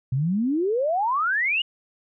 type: exponential sweep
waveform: sine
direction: up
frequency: 122.7 to 2958 Hz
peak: -20 dBFS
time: 0.12-1.62 s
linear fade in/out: 5 ms
effects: none